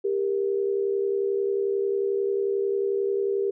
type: tone pair together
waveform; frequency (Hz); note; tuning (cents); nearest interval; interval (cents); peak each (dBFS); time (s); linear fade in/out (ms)
sine; 396.3 / 467.5; G4 / A#4; +19 / +5; minor third; 286; -23 / -29; 0.04-3.51; 10
effects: none